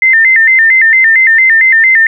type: tone with vibrato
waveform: sine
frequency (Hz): 1933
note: B6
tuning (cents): -38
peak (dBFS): -3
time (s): 0.02-2.07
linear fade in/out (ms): 2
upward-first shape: square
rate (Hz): 4.4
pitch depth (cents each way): 120
effects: none